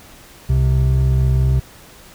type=tone pair together; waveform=triangle; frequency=65.41 / 129.88 Hz; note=C2 / C3; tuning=0 / -12 cents; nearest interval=octave; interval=1188 cents; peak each=-13 dBFS; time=0.49-1.6 s; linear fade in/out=10 ms; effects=pink hiss -43 dBFS RMS until 2.14 s